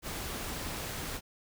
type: noise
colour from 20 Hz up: pink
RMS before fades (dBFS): -38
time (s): 0.02-1.21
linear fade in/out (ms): 50
effects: none